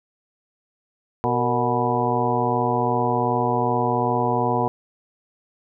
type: harmonic tone with a mistuned harmonic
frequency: 122.6 Hz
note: B2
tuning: 12 cents flat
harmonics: 1 / 2 / 3 / 4 / 5 / 6 / 7 / 8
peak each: -27 / -27 / -28 / -26 / -31 / -25 / -28 / -25 dBFS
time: 1.24-4.68 s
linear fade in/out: 0 ms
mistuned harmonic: 4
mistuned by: -87 cents
effects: none